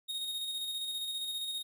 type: tone with tremolo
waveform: 45% pulse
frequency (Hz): 3729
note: A#7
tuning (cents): 0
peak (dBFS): -34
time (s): 0.08-1.63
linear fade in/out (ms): 20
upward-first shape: square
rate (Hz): 15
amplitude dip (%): 30
effects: none